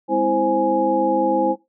sine tone cluster, 205.3 / 258.7 / 328 / 524 / 833 Hz, G#3 / C4 / E4 / C5 / G#5, -20 / -19 / -9 / +2 / +5 cents, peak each -28 / -27 / -21 / -21 / -20 dBFS, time 0.08-1.56 s, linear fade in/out 50 ms, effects noise-tail reverb RT60 0.2 s tail -17 dB re dry

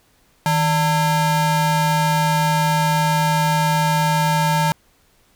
square ring-modulated tone, 371.9 Hz, F#4, 9 cents sharp, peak -13 dBFS, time 0.46-4.72 s, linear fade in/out 0 ms, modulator 530 Hz, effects pink hiss -58 dBFS RMS until 5.35 s

